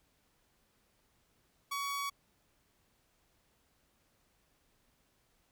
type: tone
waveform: sawtooth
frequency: 1126 Hz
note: C#6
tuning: 27 cents sharp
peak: -31 dBFS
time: 1.71-2.1 s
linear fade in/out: 10 ms
effects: pink hiss -73 dBFS RMS until 5.51 s